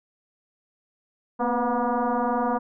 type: tone with frequency modulation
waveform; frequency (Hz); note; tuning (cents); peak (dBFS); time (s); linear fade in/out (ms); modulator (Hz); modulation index
sine; 230.7; A#3; -18; -21; 1.39-2.59; 20; 242; 4
effects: none